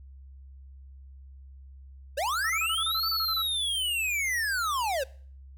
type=linear two-way sweep; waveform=square; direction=up then down; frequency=501 to 4573 to 501 Hz; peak=-27 dBFS; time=2.17-5.04 s; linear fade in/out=10 ms; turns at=3.08 s
type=tone bursts; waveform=sine; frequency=1314 Hz; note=E6; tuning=6 cents flat; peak=-30 dBFS; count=12; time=2.44-3.421 s; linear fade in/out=5 ms; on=57 ms; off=27 ms
effects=noise-tail reverb RT60 0.5 s tail -22 dB re dry + added 67 Hz sine -45 dBFS peak until 5.57 s